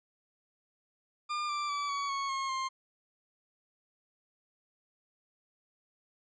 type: tone with pitch steps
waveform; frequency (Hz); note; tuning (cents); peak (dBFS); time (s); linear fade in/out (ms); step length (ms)
40% pulse; 1203 / 1177.6 / 1152.7 / 1128.3 / 1104.4 / 1081.1 / 1058.2; D6 / D6 / D6 / C#6 / C#6 / C#6 / C6; +41 / +4 / -33 / +30 / -7 / -44 / +19; -31; 1.29-2.69; 20; 200
effects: resampled to 16000 Hz